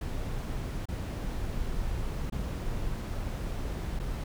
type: noise with dropouts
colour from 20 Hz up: brown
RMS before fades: -33 dBFS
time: 0.01-4.24 s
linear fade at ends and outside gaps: 5 ms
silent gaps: 0.856-0.885 / 2.3-2.322 / 3.992-3.997 s
effects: none